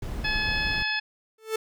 brown noise, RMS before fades -32 dBFS, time 0.02-0.83 s, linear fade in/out 5 ms
harmonic tone, 856 Hz, A5, 48 cents flat, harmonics 1 / 2 / 3 / 4 / 5 / 6, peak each -37 / -28 / -30 / -34 / -38 / -34 dBFS, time 0.24-1 s, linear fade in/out 10 ms
45% pulse tone with exponential growth, 440 Hz, A4, in tune, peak -22 dBFS, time 1.38-1.56 s, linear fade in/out 5 ms, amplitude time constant 38 ms
effects none

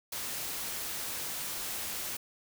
white noise, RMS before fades -37 dBFS, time 0.12-2.17 s, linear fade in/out 5 ms, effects none

